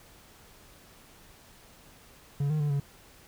triangle tone with pitch steps, 141.9 / 153.4 / 146.9 / 141.1 Hz, C#3 / D#3 / D3 / C#3, +41 / -24 / +1 / +31 cents, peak -23 dBFS, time 2.4-2.8 s, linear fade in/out 5 ms, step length 100 ms, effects pink hiss -55 dBFS RMS until 3.27 s

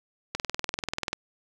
click train, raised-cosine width 0.2 ms, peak -11 dBFS, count 17, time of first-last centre 0.35-1.13 s, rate 20.5 Hz, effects none

